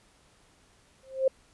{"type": "tone with exponential growth", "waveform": "sine", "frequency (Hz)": 529, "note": "C5", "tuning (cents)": 19, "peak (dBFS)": -17, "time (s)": [1.03, 1.28], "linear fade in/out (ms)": 5, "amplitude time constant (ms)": 53, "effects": ["pink hiss -62 dBFS RMS until 1.53 s", "resampled to 24000 Hz"]}